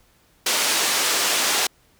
white band-pass noise, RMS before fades -21 dBFS, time 0.46-1.67 s, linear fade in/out 5 ms, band 320 to 7200 Hz, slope 12 dB/octave, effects pink hiss -59 dBFS RMS until 1.99 s

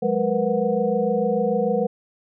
sine tone cluster, 180.7 / 206.9 / 472.4 / 499 / 734 Hz, F#3 / G#3 / A#4 / B4 / F#5, -41 / -6 / +23 / +18 / -14 cents, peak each -29 / -25 / -23 / -23 / -29 dBFS, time 0.02-1.87 s, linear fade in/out 10 ms, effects none

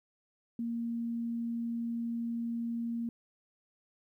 sine tone, 233.1 Hz, A#3, in tune, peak -32 dBFS, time 0.59-3.09 s, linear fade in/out 2 ms, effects 12-bit

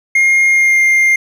triangle tone with pitch glide, 2132 to 2111 Hz, C7 to C7, +32 to +15 cents, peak -6 dBFS, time 0.15-1.16 s, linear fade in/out 5 ms, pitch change -17 cents, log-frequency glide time 0.49-0.82 s, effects none

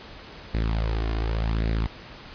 sawtooth tone with flanger, 55 Hz, A1, in tune, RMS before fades -25 dBFS, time 0.54-1.87 s, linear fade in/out 5 ms, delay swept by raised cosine 0.46 to 2.86 ms, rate 0.88 Hz, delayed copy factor +0.65, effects pink hiss -43 dBFS RMS until 2.34 s + resampled to 11025 Hz

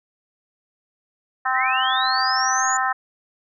harmonic tone, 259.3 Hz, C4, 15 cents flat, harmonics 3 / 4 / 5 / 6 / 7, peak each -24 / -25 / -24 / -28 / -26 dBFS, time 1.45-2.93 s, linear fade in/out 10 ms
sine linear sweep, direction up, 1814 to 7030 Hz, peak -23 dBFS, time 1.54-2.77 s, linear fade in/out 2 ms
effects none

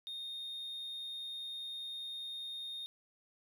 sine tone, 3685 Hz, A#7, 21 cents flat, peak -38 dBFS, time 0.07-2.86 s, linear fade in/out 0 ms, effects tanh soft clip ceiling -39 dBFS + 11-bit

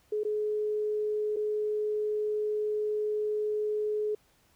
sine tone with dropouts, 423.7 Hz, G#4, 35 cents sharp, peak -27 dBFS, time 0.12-4.15 s, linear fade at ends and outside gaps 5 ms, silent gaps 0.235-0.249 / 1.362-1.367 s, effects pink hiss -66 dBFS RMS until 4.55 s

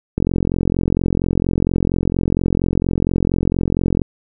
click train, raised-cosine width 3 ms, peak -4 dBFS, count 171, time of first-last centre 0.18-4.017 s, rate 44.3 Hz, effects none

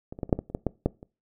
clicks, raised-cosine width 2 ms, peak -23 / -26 / -15 / -25 / -6 / -17 / -28 / -14 / -11 / -9 / -29 dBFS, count 11, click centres 0.125 / 0.189 / 0.232 / 0.294 / 0.328 / 0.39 / 0.5 / 0.549 / 0.667 / 0.86 / 1.029 s, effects noise-tail reverb RT60 0.3 s tail -22 dB re dry

